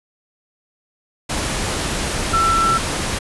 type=tone in noise; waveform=sine; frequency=1340 Hz; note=E6; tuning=28 cents sharp; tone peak=-14 dBFS; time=2.33-2.78 s; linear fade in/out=10 ms; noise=pink; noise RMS=-22 dBFS; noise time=1.29-3.19 s; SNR=+5 dB; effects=resampled to 24000 Hz